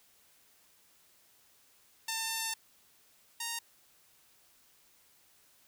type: tone pair in turn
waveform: 5% pulse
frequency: 898 / 928.1 Hz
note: A5 / A#5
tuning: +35 / -8 cents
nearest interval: minor second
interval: 57 cents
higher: second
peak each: -21 / -23 dBFS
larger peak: first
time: 2.08-2.54 / 3.4-3.59 s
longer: first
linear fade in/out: 5 ms
effects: white hiss -65 dBFS RMS until 5.67 s